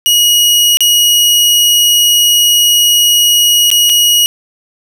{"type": "tone with dropouts", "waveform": "sawtooth", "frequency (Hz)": 2900, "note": "F#7", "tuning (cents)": -35, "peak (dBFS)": -3, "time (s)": [0.06, 4.26], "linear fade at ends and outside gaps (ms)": 0, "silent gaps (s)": [[0.771, 0.806], [3.703, 3.714], [3.894, 3.898]], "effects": []}